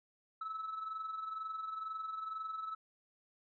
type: tone with amplitude modulation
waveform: sine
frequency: 1303 Hz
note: E6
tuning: 20 cents flat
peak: -35 dBFS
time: 0.41-2.75 s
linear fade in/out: 5 ms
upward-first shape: sine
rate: 22.1 Hz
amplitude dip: 60%
effects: tanh soft clip ceiling -35 dBFS